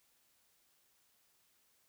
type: silence
effects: white hiss -73 dBFS RMS until 1.88 s